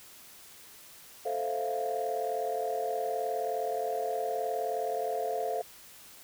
sine chord, F major seventh, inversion first, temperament equal, 440 / 523.3 / 659.3 / 698.5 Hz, A4 / C5 / E5 / F5, 0 / 0 / 0 / 0 cents, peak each -34 / -35 / -37 / -32 dBFS, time 1.25-5.62 s, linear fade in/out 10 ms, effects tanh soft clip ceiling -22 dBFS + white hiss -52 dBFS RMS until 6.23 s

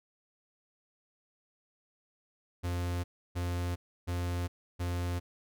45% pulse tone bursts, 88 Hz, F2, 14 cents sharp, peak -31 dBFS, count 4, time 2.63-5.2 s, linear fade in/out 20 ms, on 410 ms, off 310 ms, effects none

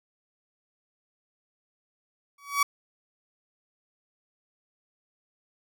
30% pulse tone with exponential growth, 1135 Hz, C#6, 41 cents sharp, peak -15 dBFS, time 2.38-2.63 s, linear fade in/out 5 ms, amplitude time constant 53 ms, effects none

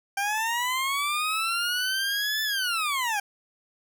20% pulse linear two-way sweep, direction up then down, 784 to 1755 to 784 Hz, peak -20 dBFS, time 0.17-3.2 s, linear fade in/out 5 ms, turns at 2.43 s, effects none

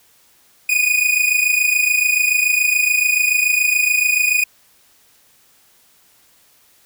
45% pulse tone pair together, 2457 / 2484 Hz, D#7 / D#7, -22 / -3 cents, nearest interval unison, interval 19 cents, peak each -17 / -16 dBFS, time 0.69-4.44 s, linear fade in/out 5 ms, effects white hiss -54 dBFS RMS until 6.85 s

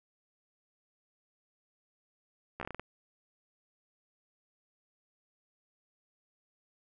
slowing click train, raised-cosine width 0.5 ms, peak -24 dBFS, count 8, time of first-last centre 2.6-2.796 s, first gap 13 ms, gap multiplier 1.25, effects none

